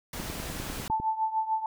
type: noise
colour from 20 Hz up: pink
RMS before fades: -37 dBFS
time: 0.13-0.88 s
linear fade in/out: 2 ms
type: click train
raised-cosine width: 3 ms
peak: -23 dBFS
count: 9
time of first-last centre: 0.2-1 s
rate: 10 Hz
type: tone with tremolo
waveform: sine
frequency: 880 Hz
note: A5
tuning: in tune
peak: -22 dBFS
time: 0.9-1.66 s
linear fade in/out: 2 ms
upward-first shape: triangle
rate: 6.7 Hz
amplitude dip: 85%
effects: none